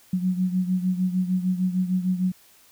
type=beating tone pair; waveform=sine; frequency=182.2 / 188.8 Hz; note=F#3 / F#3; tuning=-26 / +35 cents; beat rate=6.6 Hz; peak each=-22 / -27 dBFS; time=0.13-2.32 s; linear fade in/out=5 ms; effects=white hiss -55 dBFS RMS until 2.71 s